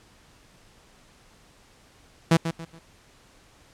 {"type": "tone with echo", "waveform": "sawtooth", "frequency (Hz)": 164.81, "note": "E3", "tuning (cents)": 0, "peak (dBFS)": -11, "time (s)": [2.31, 2.37], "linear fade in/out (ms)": 5, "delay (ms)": 140, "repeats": 3, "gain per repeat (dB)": -10, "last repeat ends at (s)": 2.79, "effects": ["pink hiss -56 dBFS RMS until 3.73 s", "low-pass 9000 Hz 12 dB/octave"]}